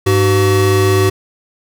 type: tone pair together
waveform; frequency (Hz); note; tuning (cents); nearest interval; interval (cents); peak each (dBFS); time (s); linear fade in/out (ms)
square; 100.9 / 378.6; G#2 / F#4; -49 / +40; octave + major seventh; 2289; -13; 0.06-1.1; 10
effects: none